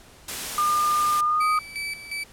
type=noise; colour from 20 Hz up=white; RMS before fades=-31 dBFS; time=0.28-1.21 s; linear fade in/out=5 ms
type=tone with pitch glide; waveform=sine; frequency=1206 to 1242.8 Hz; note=D6 to D#6; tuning=+46 to -2 cents; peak=-19 dBFS; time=0.58-1.59 s; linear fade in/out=2 ms; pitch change=+52 cents; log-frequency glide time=1.22-1.45 s
type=tone with tremolo; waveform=35% pulse; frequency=2306 Hz; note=D7; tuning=32 cents flat; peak=-26 dBFS; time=1.4-2.24 s; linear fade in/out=10 ms; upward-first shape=square; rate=2.8 Hz; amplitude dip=70%
effects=pink hiss -50 dBFS RMS until 2.32 s + low-pass 12000 Hz 12 dB/octave